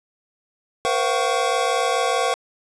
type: tone cluster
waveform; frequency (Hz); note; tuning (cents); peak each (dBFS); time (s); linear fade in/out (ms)
square; 474.3 / 519 / 690 / 757 / 1111; A#4 / C5 / F5 / F#5 / C#6; +30 / -14 / -21 / +39 / +4; -26; 0.85-2.34; 0
effects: resampled to 22050 Hz + 8-bit